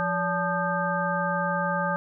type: harmonic tone with a mistuned harmonic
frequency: 174.61 Hz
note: F3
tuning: in tune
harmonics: 1 / 3 / 5 / 7 / 9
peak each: -30 / -30 / -30 / -30 / -30 dBFS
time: 0-1.96 s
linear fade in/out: 0 ms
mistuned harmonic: 3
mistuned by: +150 cents
effects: none